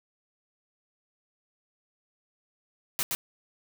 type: noise with echo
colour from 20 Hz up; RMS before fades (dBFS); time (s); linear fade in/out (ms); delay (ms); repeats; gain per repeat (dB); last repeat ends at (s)
white; -28; 2.99-3.03; 0; 120; 1; -2; 3.15
effects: none